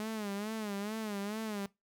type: tone with vibrato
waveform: sawtooth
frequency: 210 Hz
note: G#3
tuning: 19 cents sharp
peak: -32 dBFS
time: 0-1.66 s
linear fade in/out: 0 ms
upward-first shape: sine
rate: 2.3 Hz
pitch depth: 100 cents each way
effects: noise-tail reverb RT60 0.2 s tail -21 dB re dry

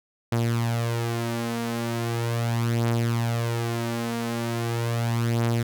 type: beating tone pair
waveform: sawtooth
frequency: 116.54 / 116.93 Hz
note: A#2 / A#2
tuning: 0 / +6 cents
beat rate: 0.39 Hz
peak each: -25 / -21 dBFS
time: 0.32-5.63 s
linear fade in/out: 5 ms
effects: none

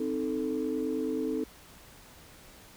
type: chord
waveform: sine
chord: A diminished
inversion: first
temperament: equal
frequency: 261.6 / 311.1 / 440 Hz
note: C4 / Eb4 / A4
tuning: 0 / 0 / 0 cents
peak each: -32 / -32 / -32 dBFS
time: 0-1.44 s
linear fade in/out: 5 ms
effects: tanh soft clip ceiling -21 dBFS + pink hiss -53 dBFS RMS until 2.76 s

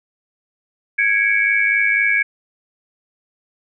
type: tone cluster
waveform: sine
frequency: 1655 / 2205 / 2309 Hz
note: G#6 / C#7 / D7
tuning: -6 / -10 / -30 cents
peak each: -18 dBFS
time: 0.98-2.23 s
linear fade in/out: 10 ms
effects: none

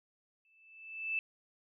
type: tone with exponential growth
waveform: sine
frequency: 2637 Hz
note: E7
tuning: in tune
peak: -29 dBFS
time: 0.45-1.19 s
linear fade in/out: 1 ms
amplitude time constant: 160 ms
effects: none

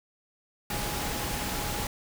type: tone in noise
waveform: sine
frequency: 830.6 Hz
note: G#5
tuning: in tune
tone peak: -40 dBFS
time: 0.7-1.87 s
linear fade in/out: 2 ms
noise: pink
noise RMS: -32 dBFS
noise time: 0.7-1.87 s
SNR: -11 dB
effects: none

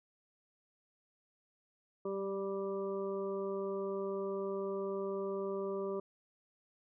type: harmonic tone with a mistuned harmonic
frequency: 196 Hz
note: G3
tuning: in tune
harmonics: 1 / 2 / 3 / 5 / 6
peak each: -44 / -36 / -43 / -50 / -48 dBFS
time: 2.05-6 s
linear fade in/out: 5 ms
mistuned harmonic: 1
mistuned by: -18 cents
effects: none

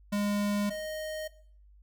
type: tone pair in turn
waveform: square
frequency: 204.9 / 621.5 Hz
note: G#3 / D#5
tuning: -23 / -2 cents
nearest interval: octave + perfect fifth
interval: 1921 cents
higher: second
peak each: -28 / -35 dBFS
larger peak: first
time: 0.12-0.7 / 0.7-1.28 s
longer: neither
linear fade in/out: 10 ms
effects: noise-tail reverb RT60 0.5 s tail -17 dB re dry + added 50 Hz sine -54 dBFS peak until 1.82 s

